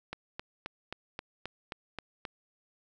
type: click train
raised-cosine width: 0.3 ms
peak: -21 dBFS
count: 9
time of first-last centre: 0.13-2.252 s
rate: 3.77 Hz
effects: none